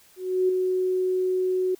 sine tone with ADSR envelope, 370 Hz, F#4, in tune, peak -17 dBFS, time 0.16-1.75 s, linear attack 330 ms, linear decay 5 ms, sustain -4 dB, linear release 6 ms, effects white hiss -56 dBFS RMS until 1.79 s

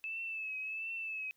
sine tone with vibrato, 2615 Hz, E7, 15 cents flat, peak -37 dBFS, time 0.04-1.31 s, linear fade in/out 0 ms, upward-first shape triangle, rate 1.4 Hz, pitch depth 58 cents each way, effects white hiss -75 dBFS RMS until 1.36 s

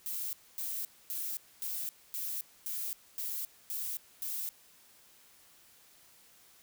violet noise bursts, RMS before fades -37 dBFS, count 9, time 0.06-4.49 s, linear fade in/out 0 ms, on 270 ms, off 250 ms, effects white hiss -61 dBFS RMS until 6.62 s

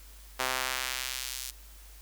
sawtooth tone with high-pass filter sweep, 129.5 Hz, C3, 17 cents flat, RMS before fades -34 dBFS, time 0.39-1.51 s, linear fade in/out 10 ms, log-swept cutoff 820 to 5600 Hz, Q 0.72, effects added 50 Hz sine -49 dBFS peak until 2.01 s + white hiss -55 dBFS RMS until 2.01 s

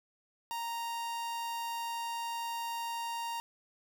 45% pulse tone, 931 Hz, A#5, 2 cents flat, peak -35 dBFS, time 0.51-3.4 s, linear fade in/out 0 ms, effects 11-bit

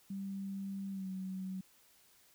sine tone with pitch glide, 195.6 to 188.39 Hz, G3 to F#3, -4 to +31 cents, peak -38 dBFS, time 0.1-1.61 s, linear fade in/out 5 ms, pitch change -65 cents, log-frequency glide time 0.91-1.08 s, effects white hiss -66 dBFS RMS until 2.34 s

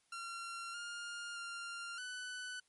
sawtooth tone with pitch steps, 1373 / 1410 / 1392 / 1496 Hz, F6 / F6 / F6 / F#6, -30 / +16 / -6 / +19 cents, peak -39 dBFS, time 0.12-2.6 s, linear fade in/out 5 ms, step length 620 ms, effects white hiss -75 dBFS RMS until 2.68 s + MP3 48 kbps

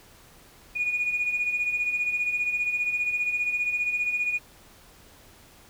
sine beating tone pair, 2439 / 2454 Hz, D#7 / D#7, -35 / -25 cents, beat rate 15 Hz, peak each -31 / -24 dBFS, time 0.75-4.39 s, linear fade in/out 20 ms, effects tanh soft clip ceiling -18 dBFS + pink hiss -53 dBFS RMS until 5.69 s

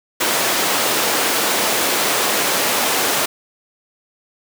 pink high-pass noise, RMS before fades -18 dBFS, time 0.2-3.26 s, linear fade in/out 10 ms, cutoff 380 Hz, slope 12 dB/octave, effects none

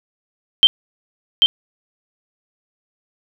sine tone with echo, 3136 Hz, G7, in tune, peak -5 dBFS, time 0.63-0.67 s, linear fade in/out 0 ms, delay 790 ms, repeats 1, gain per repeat -3 dB, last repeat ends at 1.46 s, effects none

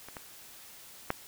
clicks, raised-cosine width 0.5 ms, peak -30 / -25 / -13 dBFS, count 3, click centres 0.086 / 0.168 / 1.104 s, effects white hiss -51 dBFS RMS until 1.27 s

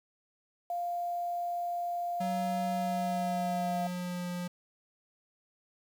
sine tone, 698.5 Hz, F5, in tune, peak -31 dBFS, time 0.7-3.87 s, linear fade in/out 2 ms
square tone with pitch glide, 187 to 177.32 Hz, F#3 to F3, +19 to +27 cents, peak -34 dBFS, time 2.2-4.48 s, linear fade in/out 10 ms, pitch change -92 cents, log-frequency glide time 2.71-4.29 s
effects 9-bit

